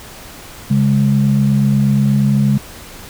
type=tone pair together; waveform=sine; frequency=137.3 / 205.7 Hz; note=C#3 / G#3; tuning=-16 / -16 cents; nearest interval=perfect fifth; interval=700 cents; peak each=-12 dBFS; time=0.7-2.58 s; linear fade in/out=10 ms; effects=tanh soft clip ceiling -3 dBFS + pink hiss -35 dBFS RMS until 3.09 s